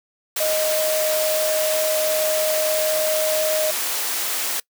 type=tone in noise; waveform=sine; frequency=622.3 Hz; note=D#5; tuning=in tune; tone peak=-19 dBFS; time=0.4-3.71 s; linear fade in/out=5 ms; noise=white; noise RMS=-24 dBFS; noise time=0.36-4.6 s; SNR=+2 dB; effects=noise-tail reverb RT60 0.1 s tail -24 dB re dry + high-pass 400 Hz 12 dB/octave